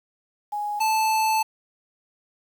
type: tone pair in turn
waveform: sine / square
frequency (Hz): 830.6 / 876.3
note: G#5 / A5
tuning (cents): 0 / -7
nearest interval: minor second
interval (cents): 93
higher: second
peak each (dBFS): -25 / -20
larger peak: second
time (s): 0.52-0.8 / 0.8-1.43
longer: second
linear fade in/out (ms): 10
effects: 8-bit